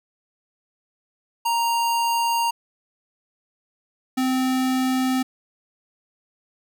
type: tone pair in turn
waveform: square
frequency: 932.3 / 258.8 Hz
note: A#5 / C4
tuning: 0 / -19 cents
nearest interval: octave + minor seventh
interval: 2219 cents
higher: first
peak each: -20 / -20 dBFS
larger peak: neither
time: 1.45-2.51 / 4.17-5.23 s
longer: neither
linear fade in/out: 10 ms
effects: 10-bit